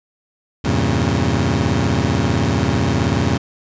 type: chord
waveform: 20% pulse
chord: E diminished seventh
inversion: none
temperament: equal with one note detuned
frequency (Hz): 82.41 / 98 / 116.54 / 137.08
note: E2 / G2 / Bb2 / Db3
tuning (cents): 0 / 0 / 0 / -19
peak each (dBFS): -16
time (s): 0.64-3.38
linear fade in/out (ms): 10
effects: resampled to 16000 Hz